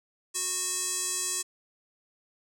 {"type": "tone with band-pass filter", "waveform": "square", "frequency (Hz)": 367.4, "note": "F#4", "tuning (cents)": -12, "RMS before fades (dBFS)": -31, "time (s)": [0.34, 1.43], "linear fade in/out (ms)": 20, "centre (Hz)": 7900, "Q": 3.4, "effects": []}